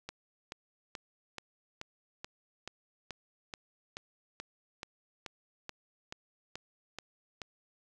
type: click train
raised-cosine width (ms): 0.2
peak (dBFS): -23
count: 18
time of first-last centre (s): 0.09-7.418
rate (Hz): 2.32
effects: none